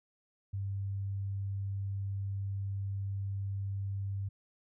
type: tone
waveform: sine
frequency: 98.5 Hz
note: G2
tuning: 9 cents sharp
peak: -33 dBFS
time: 0.53-4.29 s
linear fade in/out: 10 ms
effects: none